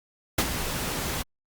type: noise with ADSR envelope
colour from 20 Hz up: pink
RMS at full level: -21 dBFS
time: 0.38-1.23 s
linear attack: 6 ms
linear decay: 55 ms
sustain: -9 dB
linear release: 16 ms
effects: Opus 48 kbps